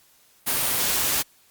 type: noise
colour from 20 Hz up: white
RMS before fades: -23 dBFS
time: 0.46-1.23 s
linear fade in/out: 20 ms
effects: white hiss -58 dBFS RMS until 1.5 s + Opus 48 kbps